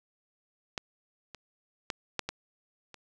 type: clicks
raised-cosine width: 0.2 ms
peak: -15 / -26 / -14 / -12 / -16 / -29 dBFS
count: 6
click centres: 0.778 / 1.347 / 1.902 / 2.193 / 2.29 / 2.943 s
effects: none